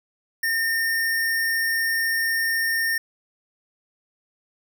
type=tone with sample-and-hold; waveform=sine; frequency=1818 Hz; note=A#6; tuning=44 cents flat; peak=-20 dBFS; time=0.43-2.98 s; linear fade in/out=5 ms; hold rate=7350 Hz; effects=none